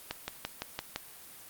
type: click train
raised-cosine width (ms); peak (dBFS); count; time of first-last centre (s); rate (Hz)
0.2; -16; 6; 0.11-0.96; 5.88
effects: white hiss -50 dBFS RMS until 1.49 s + Opus 32 kbps